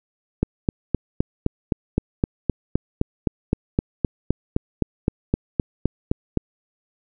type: click train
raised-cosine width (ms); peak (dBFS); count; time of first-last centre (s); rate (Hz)
3; -5; 24; 0.43-6.373; 3.87
effects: none

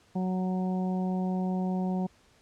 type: harmonic tone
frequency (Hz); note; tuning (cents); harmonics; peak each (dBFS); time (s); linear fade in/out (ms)
185; F#3; 0; 1 / 2 / 3 / 4 / 5; -27 / -38 / -42 / -39 / -45; 0.15-2.07; 10
effects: pink hiss -62 dBFS RMS until 2.41 s + low-pass 8000 Hz 12 dB/octave

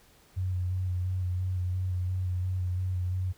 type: tone with vibrato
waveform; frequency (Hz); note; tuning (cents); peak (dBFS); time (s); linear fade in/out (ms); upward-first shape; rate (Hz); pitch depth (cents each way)
sine; 91.5; F#2; -19; -27; 0.36-3.33; 20; square; 2.9; 21
effects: pink hiss -60 dBFS RMS until 3.37 s

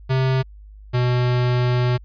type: tone pair in turn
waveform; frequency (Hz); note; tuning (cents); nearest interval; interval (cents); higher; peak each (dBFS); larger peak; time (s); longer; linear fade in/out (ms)
square; 131.4 / 123.74; C3 / B2; +8 / +4; minor second; 104; first; -17 / -17; neither; 0.09-0.43 / 0.93-1.98; second; 20
effects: added 51 Hz sine -39 dBFS peak until 2.04 s + resampled to 11025 Hz

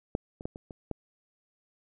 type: clicks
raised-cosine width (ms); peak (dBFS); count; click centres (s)
2; -14 / -28 / -19 / -28 / -29 / -19; 6; 0.151 / 0.409 / 0.455 / 0.559 / 0.708 / 0.913
effects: none

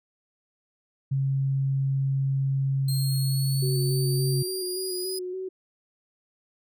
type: tone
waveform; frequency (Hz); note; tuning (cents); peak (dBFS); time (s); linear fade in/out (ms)
sine; 135.9; C#3; -34; -22; 1.11-4.43; 10
type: linear sweep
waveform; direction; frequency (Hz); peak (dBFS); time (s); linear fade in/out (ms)
20% pulse; up; 4186 to 4993; -26; 2.88-5.19; 5
type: tone with vibrato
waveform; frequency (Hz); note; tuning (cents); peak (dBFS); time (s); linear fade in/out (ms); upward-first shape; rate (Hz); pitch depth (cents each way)
sine; 370; F#4; 0; -30; 3.62-5.49; 10; square; 3.5; 27
effects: none

